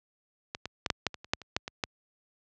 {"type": "clicks", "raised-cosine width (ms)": 0.2, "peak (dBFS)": [-17, -18, -10, -7, -9, -22, -27, -7, -28, -9, -19, -11], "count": 12, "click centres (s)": [0.549, 0.656, 0.862, 0.902, 1.067, 1.143, 1.245, 1.335, 1.417, 1.565, 1.679, 1.838], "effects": ["high-pass 60 Hz 12 dB/octave", "low-pass 7000 Hz 12 dB/octave"]}